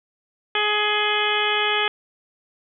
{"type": "harmonic tone with a mistuned harmonic", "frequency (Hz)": 419.5, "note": "G#4", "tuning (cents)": 17, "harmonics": [1, 2, 3, 4, 5, 6, 7, 8], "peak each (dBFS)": [-27, -27, -27, -27, -27, -27, -27, -27], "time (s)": [0.55, 1.88], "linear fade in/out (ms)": 2, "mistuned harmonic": 7, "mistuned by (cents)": 49, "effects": []}